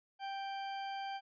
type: tone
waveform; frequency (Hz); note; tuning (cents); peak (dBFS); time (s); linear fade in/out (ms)
40% pulse; 785; G5; +2; -38; 0.19-1.21; 50
effects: resampled to 11025 Hz